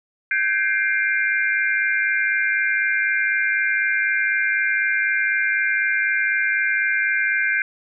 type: tone cluster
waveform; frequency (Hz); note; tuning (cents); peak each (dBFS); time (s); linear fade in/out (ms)
sine; 1552 / 1656 / 2108 / 2374; G6 / G#6 / C7 / D7; -18 / -5 / +12 / +18; -21 / -26 / -23 / -25; 0.31-7.62; 2
effects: none